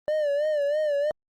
triangle tone with vibrato, 592 Hz, D5, 14 cents sharp, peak -20 dBFS, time 0.08-1.11 s, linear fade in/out 0 ms, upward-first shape sine, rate 3.1 Hz, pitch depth 82 cents each way, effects Opus 32 kbps

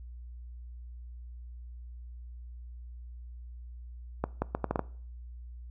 accelerating click train, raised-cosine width 1 ms, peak -14 dBFS, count 7, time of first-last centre 4.24-4.793 s, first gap 180 ms, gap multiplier 0.72, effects noise-tail reverb RT60 0.5 s tail -21 dB re dry + added 60 Hz sine -42 dBFS peak until 5.7 s

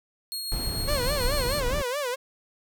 sawtooth tone with tremolo, 4288 Hz, C8, 42 cents sharp, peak -27 dBFS, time 0.32-1.6 s, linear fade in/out 0 ms, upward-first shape sine, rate 6.8 Hz, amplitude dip 25%
brown noise, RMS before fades -29 dBFS, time 0.52-1.82 s, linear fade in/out 0 ms
sawtooth tone with vibrato, 535 Hz, C5, 38 cents sharp, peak -23 dBFS, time 0.87-2.16 s, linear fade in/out 20 ms, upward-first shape sine, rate 4.7 Hz, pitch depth 180 cents each way
effects none

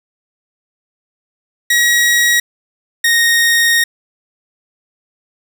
sawtooth tone pair in turn, 1905 / 1861.5 Hz, A#6 / A#6, +37 / -3 cents, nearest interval unison, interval 40 cents, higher first, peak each -6 dBFS, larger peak neither, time 1.7-2.4 / 3.04-3.84 s, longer second, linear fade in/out 5 ms, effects none

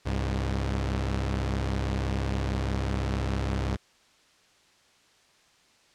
sawtooth tone pair together, 66.2 / 101.81 Hz, C2 / G#2, +21 / -34 cents, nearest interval perfect fifth, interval 745 cents, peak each -24 / -27 dBFS, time 0.05-3.77 s, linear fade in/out 20 ms, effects white hiss -61 dBFS RMS until 5.94 s + low-pass 6000 Hz 12 dB/octave

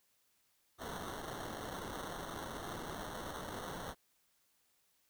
blue noise with sample-and-hold, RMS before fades -44 dBFS, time 0.78-3.95 s, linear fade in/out 50 ms, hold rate 2450 Hz, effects white hiss -75 dBFS RMS until 5.09 s

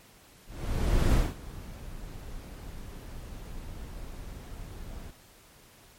brown noise with ADSR envelope, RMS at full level -21 dBFS, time 0.46-5.11 s, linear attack 690 ms, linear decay 190 ms, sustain -20 dB, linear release 9 ms, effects pink hiss -56 dBFS RMS until 5.98 s + MP3 64 kbps

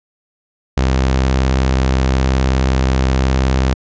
sawtooth tone with vibrato, 65.41 Hz, C2, in tune, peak -8 dBFS, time 0.77-3.74 s, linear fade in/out 5 ms, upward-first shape sine, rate 19 Hz, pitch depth 62 cents each way, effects resampled to 16000 Hz

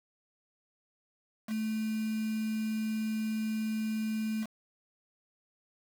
sine tone with quantisation, 218.4 Hz, A3, 13 cents flat, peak -30 dBFS, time 1.47-4.47 s, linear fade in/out 50 ms, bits 7, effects none

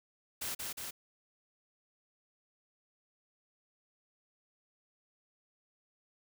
white noise with echo, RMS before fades -38 dBFS, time 0.41-0.55 s, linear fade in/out 10 ms, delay 180 ms, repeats 2, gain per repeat -2 dB, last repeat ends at 0.91 s, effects none

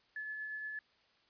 sine tone with tremolo, 1722 Hz, A6, 38 cents flat, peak -38 dBFS, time 0.16-0.79 s, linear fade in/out 2 ms, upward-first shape triangle, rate 8.5 Hz, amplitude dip 30%, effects white hiss -70 dBFS RMS until 1.29 s + resampled to 11025 Hz

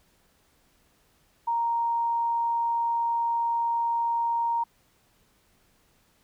sine tone, 932.3 Hz, A#5, in tune, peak -23 dBFS, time 1.47-4.64 s, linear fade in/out 10 ms, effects pink hiss -65 dBFS RMS until 6.23 s

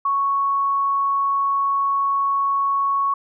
sine tone, 1108.7 Hz, C#6, in tune, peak -17 dBFS, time 0.05-3.14 s, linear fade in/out 5 ms, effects none

